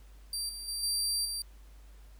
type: tone with level steps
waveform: 25% pulse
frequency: 4701 Hz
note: D8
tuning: 1 cent sharp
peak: -28 / -35 / -29 / -24 / -29 dBFS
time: 0.33-1.42 s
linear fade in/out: 2 ms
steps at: 0.49 / 0.68 / 0.83 / 1.25 s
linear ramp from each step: 2 ms
effects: added 50 Hz sine -50 dBFS peak until 2.19 s + pink hiss -64 dBFS RMS until 2.19 s